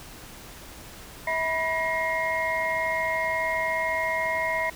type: tone cluster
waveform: sine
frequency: 647 / 978 / 1898 / 2132 Hz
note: E5 / B5 / A#6 / C7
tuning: -32 / -17 / +31 / +32 cents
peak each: -29 dBFS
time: 1.27-4.7 s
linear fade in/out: 5 ms
effects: tanh soft clip ceiling -14 dBFS + pink hiss -44 dBFS RMS until 4.75 s